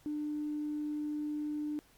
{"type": "tone with tanh clipping", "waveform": "triangle", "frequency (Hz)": 299, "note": "D4", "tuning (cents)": 31, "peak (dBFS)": -33, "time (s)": [0.06, 1.79], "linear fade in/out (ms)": 0, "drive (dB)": 4, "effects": ["pink hiss -64 dBFS RMS until 1.97 s", "MP3 96 kbps"]}